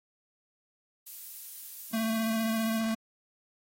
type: noise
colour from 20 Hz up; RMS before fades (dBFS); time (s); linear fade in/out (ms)
violet; -42; 1.06-2.8; 10
type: tone with vibrato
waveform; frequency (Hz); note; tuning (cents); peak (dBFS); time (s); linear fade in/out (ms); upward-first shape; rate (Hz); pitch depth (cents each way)
square; 223.1; A3; +24; -28; 1.93-2.95; 10; sine; 15; 18
effects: AAC 48 kbps